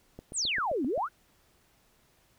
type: click train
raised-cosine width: 2 ms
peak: -29 dBFS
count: 7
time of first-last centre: 0.19-0.977 s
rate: 7.62 Hz
type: exponential two-way sweep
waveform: sine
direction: down then up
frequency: 10020 to 234.3 to 1577 Hz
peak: -27 dBFS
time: 0.33-1.09 s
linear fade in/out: 50 ms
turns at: 0.85 s
effects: pink hiss -66 dBFS RMS until 2.38 s